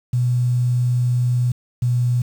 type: tone pair in turn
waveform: sine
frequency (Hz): 123.1 / 122.4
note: B2 / B2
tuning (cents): -5 / -15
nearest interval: unison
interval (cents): 10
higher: first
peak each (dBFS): -15 / -15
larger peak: neither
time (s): 0.13-1.52 / 1.82-2.22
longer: first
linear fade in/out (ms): 5
effects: 7-bit